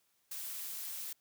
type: noise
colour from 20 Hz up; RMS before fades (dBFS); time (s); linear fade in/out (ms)
blue; -42; 0.31-1.13; 5
effects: white hiss -75 dBFS RMS until 1.2 s + high-pass 80 Hz 12 dB/octave